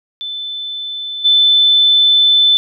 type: tone with level steps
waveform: sine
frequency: 3520 Hz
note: A7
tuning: in tune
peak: -21 / -7 dBFS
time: 0.21-2.57 s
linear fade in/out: 0 ms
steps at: 1.24 s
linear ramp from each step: 20 ms
effects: none

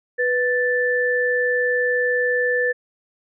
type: tone pair together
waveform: sine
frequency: 493.9 / 1760 Hz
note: B4 / A6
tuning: 0 / 0 cents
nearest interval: octave + minor seventh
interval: 2200 cents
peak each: -20 dBFS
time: 0.18-2.73 s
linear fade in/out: 20 ms
effects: none

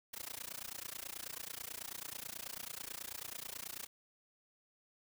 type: noise with amplitude modulation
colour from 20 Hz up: white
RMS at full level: -42 dBFS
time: 0.13-3.87 s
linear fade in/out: 10 ms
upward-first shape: sine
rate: 29.2 Hz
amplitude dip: 100%
effects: none

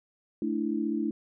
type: chord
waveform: sine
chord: A suspended fourth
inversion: none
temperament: equal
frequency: 220 / 293.7 / 329.6 Hz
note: A3 / D4 / E4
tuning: 0 / 0 / 0 cents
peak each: -31 dBFS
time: 0.42-1.11 s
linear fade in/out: 2 ms
effects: none

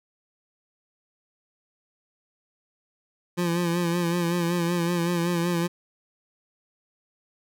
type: tone with vibrato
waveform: 25% pulse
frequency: 172.4 Hz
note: F3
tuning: 22 cents flat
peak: -19 dBFS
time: 3.37-5.68 s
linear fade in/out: 20 ms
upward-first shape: sine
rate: 5.3 Hz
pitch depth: 47 cents each way
effects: none

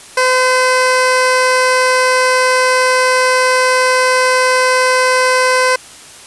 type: tone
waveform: 15% pulse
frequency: 511 Hz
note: C5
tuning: 41 cents flat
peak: -3 dBFS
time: 0.17-5.76 s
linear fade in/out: 5 ms
effects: white hiss -36 dBFS RMS until 6.26 s + resampled to 24000 Hz

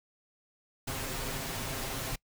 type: noise with comb filter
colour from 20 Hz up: pink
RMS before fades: -36 dBFS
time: 0.87-2.16 s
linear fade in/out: 10 ms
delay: 7.5 ms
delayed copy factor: +0.55
effects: noise-tail reverb RT60 0.1 s tail -24 dB re dry

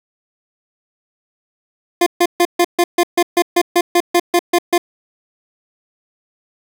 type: tone bursts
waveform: 25% pulse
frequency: 349.2 Hz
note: F4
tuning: in tune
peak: -6 dBFS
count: 15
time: 2.01-4.78 s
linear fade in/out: 5 ms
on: 54 ms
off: 140 ms
effects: 8-bit

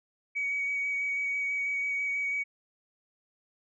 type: tone with vibrato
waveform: sine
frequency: 2257 Hz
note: C#7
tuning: 31 cents sharp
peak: -27 dBFS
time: 0.35-2.44 s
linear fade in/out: 20 ms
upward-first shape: square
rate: 6.1 Hz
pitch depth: 11 cents each way
effects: tanh soft clip ceiling -23 dBFS

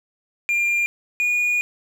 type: tone pair in turn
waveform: triangle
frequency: 2397 / 2445 Hz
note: D7 / D#7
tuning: +35 / -31 cents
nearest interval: unison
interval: 34 cents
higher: second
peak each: -16 dBFS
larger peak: neither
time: 0.49-0.86 / 1.2-1.61 s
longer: second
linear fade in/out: 0 ms
effects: none

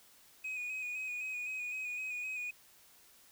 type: tone with vibrato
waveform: sine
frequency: 2496 Hz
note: D#7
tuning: 5 cents sharp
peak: -34 dBFS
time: 0.44-2.51 s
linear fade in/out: 10 ms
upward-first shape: square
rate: 3.9 Hz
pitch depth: 26 cents each way
effects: tanh soft clip ceiling -36 dBFS + white hiss -62 dBFS RMS until 3.31 s

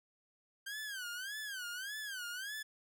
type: tone with vibrato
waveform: sawtooth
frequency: 1568 Hz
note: G6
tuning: in tune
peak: -37 dBFS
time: 0.66-2.63 s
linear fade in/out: 10 ms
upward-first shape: sine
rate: 1.7 Hz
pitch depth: 180 cents each way
effects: none

